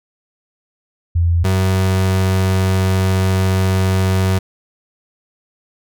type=tone pair in turn; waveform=sine / 35% pulse; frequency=85 / 94.4 Hz; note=F2 / F#2; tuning=-46 / +35 cents; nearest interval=major second; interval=181 cents; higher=second; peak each=-11 dBFS; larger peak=neither; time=1.15-1.44 / 1.44-4.39 s; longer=second; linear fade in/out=10 ms; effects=none